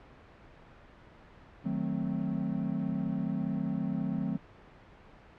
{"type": "chord", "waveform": "triangle", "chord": "D# diminished seventh", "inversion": "none", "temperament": "equal", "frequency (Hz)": [155.56, 185, 220, 261.6], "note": ["D#3", "F#3", "A3", "C4"], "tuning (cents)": [0, 0, 0, 0], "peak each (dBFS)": [-35, -32, -33, -34], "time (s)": [1.64, 4.38], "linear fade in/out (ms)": 20, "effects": ["pink hiss -54 dBFS RMS until 5.38 s", "low-pass 2000 Hz 12 dB/octave"]}